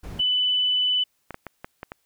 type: noise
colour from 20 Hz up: brown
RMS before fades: -36 dBFS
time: 0.03-0.21 s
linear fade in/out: 10 ms
type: tone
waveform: sine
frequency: 2994 Hz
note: F#7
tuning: 20 cents sharp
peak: -19 dBFS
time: 0.19-1.04 s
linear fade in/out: 10 ms
type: clicks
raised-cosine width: 0.5 ms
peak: -19 dBFS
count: 6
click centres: 1.307 / 1.344 / 1.467 / 1.645 / 1.831 / 1.919 s
effects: white hiss -70 dBFS RMS until 2.05 s